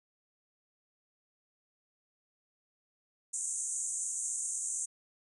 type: band-pass noise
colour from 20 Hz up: white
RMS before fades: -36 dBFS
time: 3.33-4.86 s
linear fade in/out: 10 ms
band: 6400 to 9200 Hz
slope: 96 dB/octave
effects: none